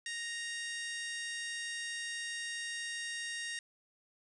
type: harmonic tone with a mistuned harmonic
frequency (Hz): 932.3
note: A#5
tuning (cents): 0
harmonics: 2 / 3 / 4 / 5 / 6 / 7 / 8 / 9 / 10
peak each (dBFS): -40 / -47 / -46 / -53 / -47 / -53 / -56 / -49 / -53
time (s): 0.06-3.59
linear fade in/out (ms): 2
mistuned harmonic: 10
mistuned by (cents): +29
effects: none